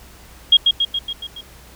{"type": "tone with echo", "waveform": "sine", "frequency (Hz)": 3266, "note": "G#7", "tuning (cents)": -30, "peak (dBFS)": -6, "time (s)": [0.52, 0.57], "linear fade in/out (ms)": 5, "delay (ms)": 140, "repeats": 6, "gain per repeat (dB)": -4, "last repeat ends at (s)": 1.41, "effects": ["added 60 Hz sine -45 dBFS peak until 1.75 s", "pink hiss -45 dBFS RMS until 1.75 s"]}